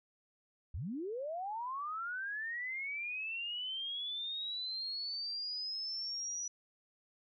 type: linear sweep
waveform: sine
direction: up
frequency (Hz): 57.2 to 5890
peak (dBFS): -37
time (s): 0.74-6.48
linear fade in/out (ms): 5
effects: none